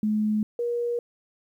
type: tone pair in turn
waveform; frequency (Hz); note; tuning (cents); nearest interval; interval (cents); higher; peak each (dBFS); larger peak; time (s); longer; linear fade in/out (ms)
sine; 213.3 / 476.6; G#3 / A#4; +46 / +38; octave + major second; 1392; second; -21 / -24; first; 0.03-0.43 / 0.59-0.99; neither; 2
effects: 10-bit